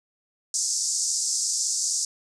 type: band-pass noise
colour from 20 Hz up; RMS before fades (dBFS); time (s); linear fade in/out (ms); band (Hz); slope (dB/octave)
white; -26; 0.54-2.05; 2; 5100 to 8200; 48
effects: none